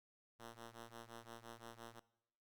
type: ring-modulated tone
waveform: 5% pulse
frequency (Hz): 116.1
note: A#2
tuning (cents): -7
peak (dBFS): -39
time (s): 0.39-2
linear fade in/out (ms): 10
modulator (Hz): 119
effects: noise-tail reverb RT60 0.9 s tail -21 dB re dry